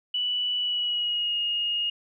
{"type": "tone with pitch glide", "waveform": "sine", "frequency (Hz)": [2960, 2858], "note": ["F#7", "F7"], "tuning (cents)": [0, 39], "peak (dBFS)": -24, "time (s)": [0.14, 1.9], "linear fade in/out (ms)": 5, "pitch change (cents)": -61, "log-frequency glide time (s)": [0.58, 1.38], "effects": []}